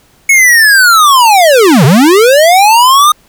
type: linear two-way sweep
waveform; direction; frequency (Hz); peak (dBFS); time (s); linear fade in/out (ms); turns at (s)
square; down then up; 2217 to 122.6 to 1241; -3; 0.29-3.12; 5; 1.85
effects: pink hiss -47 dBFS RMS until 3.28 s